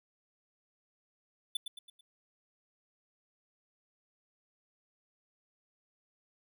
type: tone with echo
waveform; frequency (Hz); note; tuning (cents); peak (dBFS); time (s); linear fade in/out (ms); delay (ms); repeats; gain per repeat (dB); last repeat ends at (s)
square; 3507; A7; -6; -31; 1.55-1.57; 5; 110; 4; -7; 2.01
effects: none